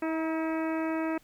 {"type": "harmonic tone with a mistuned harmonic", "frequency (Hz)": 321.2, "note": "E4", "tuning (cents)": -45, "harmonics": [1, 2, 3, 4, 5, 6, 7, 8], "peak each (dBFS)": [-29, -35, -39, -41, -43, -45, -46, -47], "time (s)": [0.02, 1.18], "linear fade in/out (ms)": 5, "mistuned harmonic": 3, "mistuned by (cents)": -20, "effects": ["pink hiss -62 dBFS RMS until 1.23 s"]}